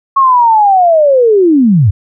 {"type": "linear sweep", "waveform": "sine", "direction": "down", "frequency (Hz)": [1104, 85], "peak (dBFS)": -4, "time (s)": [0.16, 1.91], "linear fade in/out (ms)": 10, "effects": []}